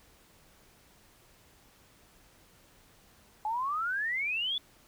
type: exponential sweep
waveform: sine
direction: up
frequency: 835 to 3500 Hz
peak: -29 dBFS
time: 3.45-4.58 s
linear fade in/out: 2 ms
effects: pink hiss -61 dBFS RMS until 4.87 s